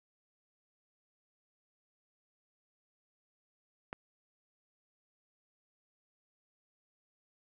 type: click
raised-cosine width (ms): 0.5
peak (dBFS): -24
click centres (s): 3.929
effects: none